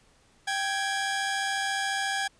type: tone pair together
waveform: sawtooth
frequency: 784 / 1662.2 Hz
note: G5 / G#6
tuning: 0 / +1 cents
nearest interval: octave + minor second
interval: 1301 cents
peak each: -26 dBFS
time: 0.47-2.28 s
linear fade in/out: 10 ms
effects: pink hiss -62 dBFS RMS until 2.39 s + resampled to 22050 Hz